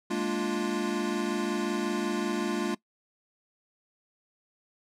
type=chord; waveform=square; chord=Bb dominant seventh; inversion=third; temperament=equal; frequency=207.7 / 233.1 / 293.7 / 349.2 Hz; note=Ab3 / Bb3 / D4 / F4; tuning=0 / 0 / 0 / 0 cents; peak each=-34 / -35 / -35 / -32 dBFS; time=0.1-2.75 s; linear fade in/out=10 ms; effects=noise-tail reverb RT60 0.1 s tail -20 dB re dry + low-pass 9000 Hz 12 dB/octave